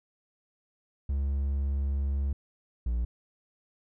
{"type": "tone pair in turn", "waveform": "triangle", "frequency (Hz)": [69.4, 59.06], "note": ["C#2", "A#1"], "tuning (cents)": [3, 23], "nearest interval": "minor third", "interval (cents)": 280, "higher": "first", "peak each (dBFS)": -24, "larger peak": "neither", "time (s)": [[1.09, 2.33], [2.86, 3.05]], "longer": "first", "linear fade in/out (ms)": 5, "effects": []}